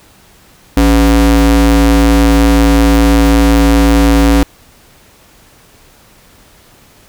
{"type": "ring-modulated tone", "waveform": "square", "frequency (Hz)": 112.9, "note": "A2", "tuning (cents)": 45, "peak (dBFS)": -3, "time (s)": [0.77, 4.43], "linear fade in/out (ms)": 0, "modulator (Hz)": 168, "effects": ["pink hiss -44 dBFS RMS until 7.08 s"]}